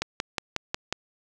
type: click train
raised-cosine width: 0.2 ms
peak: -9 dBFS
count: 6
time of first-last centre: 0.02-0.926 s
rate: 5.52 Hz
effects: none